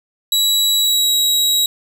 sawtooth tone with pitch glide, 3900 to 3849 Hz, B7 to B7, -23 to -45 cents, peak -10 dBFS, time 0.32-1.66 s, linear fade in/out 2 ms, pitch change -22 cents, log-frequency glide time 0.8-1.16 s, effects none

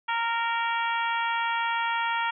harmonic tone with a mistuned harmonic, 463 Hz, A#4, 12 cents flat, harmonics 2 / 3 / 4 / 5 / 6 / 7, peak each -27 / -31 / -33 / -35 / -37 / -38 dBFS, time 0.08-2.31 s, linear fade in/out 10 ms, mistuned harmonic 7, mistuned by +25 cents, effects none

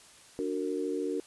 sine chord, D augmented, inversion none, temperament just, 293.7 / 367.1 / 458.9 Hz, D4 / F#4 / A#4, 0 / -14 / -27 cents, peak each -34 dBFS, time 0.39-1.2 s, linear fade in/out 0 ms, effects white hiss -55 dBFS RMS until 1.26 s + resampled to 24000 Hz

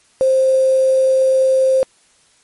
sine tone with quantisation, 526 Hz, C5, 9 cents sharp, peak -10 dBFS, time 0.21-1.83 s, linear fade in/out 0 ms, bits 5, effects white hiss -54 dBFS RMS until 2.43 s + MP3 48 kbps

